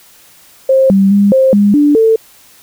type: tone with pitch steps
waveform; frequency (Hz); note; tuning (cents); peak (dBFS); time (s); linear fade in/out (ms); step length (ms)
sine; 531 / 195.1 / 201.5 / 528 / 203.8 / 292.6 / 446.3; C5 / G3 / G3 / C5 / G#3 / D4 / A4; +25 / -8 / +48 / +16 / -32 / -6 / +25; -5; 0.69-2.16; 5; 210
effects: white hiss -43 dBFS RMS until 2.62 s